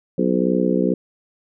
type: harmonic tone with a mistuned harmonic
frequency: 62.1 Hz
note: B1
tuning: 10 cents sharp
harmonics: 3 / 4 / 5 / 6 / 7 / 8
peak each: -21 / -22 / -23 / -24 / -24 / -25 dBFS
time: 0.18-0.94 s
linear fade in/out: 5 ms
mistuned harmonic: 8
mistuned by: +48 cents
effects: none